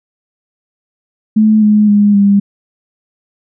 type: tone with pitch steps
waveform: sine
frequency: 216.1 / 210.8 / 205.6 / 200.6 Hz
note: A3 / G#3 / G#3 / G3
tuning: -31 / +26 / -17 / +40 cents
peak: -5 dBFS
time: 1.36-2.4 s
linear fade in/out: 10 ms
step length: 260 ms
effects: none